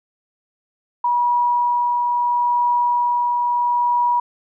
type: tone with tremolo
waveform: sine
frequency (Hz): 966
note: B5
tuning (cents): -39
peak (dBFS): -14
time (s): 1.04-4.2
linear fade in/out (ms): 5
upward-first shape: triangle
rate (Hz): 0.75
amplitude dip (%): 25
effects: none